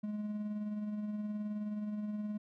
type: tone with tremolo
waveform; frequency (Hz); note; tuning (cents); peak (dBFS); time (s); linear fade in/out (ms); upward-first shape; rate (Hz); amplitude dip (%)
triangle; 210; G#3; +19; -32; 0.03-2.38; 10; sine; 19; 35
effects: none